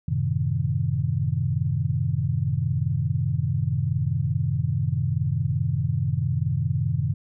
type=chord; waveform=sine; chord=F# diminished seventh; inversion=none; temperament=equal; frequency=92.5 / 110 / 130.81 / 155.56 Hz; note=F#2 / A2 / C3 / Eb3; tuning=0 / 0 / 0 / 0 cents; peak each=-28 / -28 / -25 / -27 dBFS; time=0.08-7.14 s; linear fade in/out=5 ms; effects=none